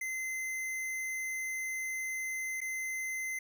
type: tone with dropouts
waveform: square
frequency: 2063 Hz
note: C7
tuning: 25 cents flat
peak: -35 dBFS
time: 0.01-3.39 s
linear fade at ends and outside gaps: 5 ms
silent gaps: 2.606-2.614 s
effects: none